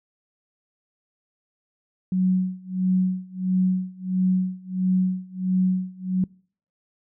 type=tone with tremolo; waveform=sine; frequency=185.2 Hz; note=F#3; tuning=2 cents sharp; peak=-16 dBFS; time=2.12-6.24 s; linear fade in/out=2 ms; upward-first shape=sine; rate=1.5 Hz; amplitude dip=95%; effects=noise-tail reverb RT60 0.5 s tail -26 dB re dry